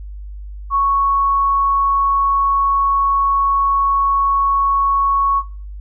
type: tone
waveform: sine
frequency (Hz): 1108.7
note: C#6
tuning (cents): 0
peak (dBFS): -12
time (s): 0.7-5.43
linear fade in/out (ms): 50
effects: noise-tail reverb RT60 0.4 s tail -18 dB re dry + added 50 Hz sine -28 dBFS peak until 5.8 s